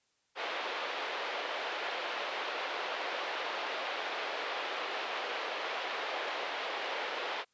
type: band-pass noise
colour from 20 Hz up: pink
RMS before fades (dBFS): -37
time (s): 0.35-7.45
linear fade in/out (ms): 50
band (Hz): 460 to 3700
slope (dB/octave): 24
effects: white hiss -75 dBFS RMS until 7.53 s + resampled to 16000 Hz